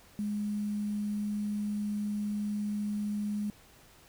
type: tone with quantisation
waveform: sine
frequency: 207.7 Hz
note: G#3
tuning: in tune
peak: -30 dBFS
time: 0.19-3.5 s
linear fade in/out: 0 ms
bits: 9
effects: pink hiss -58 dBFS RMS until 4.08 s